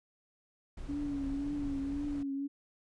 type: noise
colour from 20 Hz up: brown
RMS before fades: -43 dBFS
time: 0.77-2.23 s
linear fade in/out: 5 ms
type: tone with vibrato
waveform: sine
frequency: 282.4 Hz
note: C#4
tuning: 32 cents sharp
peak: -33 dBFS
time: 0.88-2.48 s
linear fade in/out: 20 ms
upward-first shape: triangle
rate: 1.9 Hz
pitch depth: 60 cents each way
effects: resampled to 22050 Hz